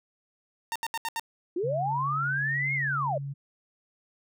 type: tone bursts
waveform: sawtooth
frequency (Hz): 915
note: A#5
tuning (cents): -32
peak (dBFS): -25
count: 5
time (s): 0.72-1.196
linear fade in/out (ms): 0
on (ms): 36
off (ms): 74
type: linear two-way sweep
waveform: sine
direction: up then down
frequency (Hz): 325 to 2181 to 537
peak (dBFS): -26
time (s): 1.56-3.18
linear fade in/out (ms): 5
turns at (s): 2.74
type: tone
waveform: sine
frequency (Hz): 139.7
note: C#3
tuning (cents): +14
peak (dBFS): -32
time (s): 1.63-3.34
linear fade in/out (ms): 20
effects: none